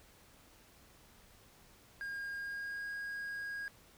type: tone with pitch glide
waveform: triangle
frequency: 1619 to 1636.9 Hz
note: G#6 to G#6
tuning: -45 to -26 cents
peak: -37 dBFS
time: 2.01-3.68 s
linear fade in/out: 0 ms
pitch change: +19 cents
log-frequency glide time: 2.38-2.88 s
effects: pink hiss -62 dBFS RMS until 3.97 s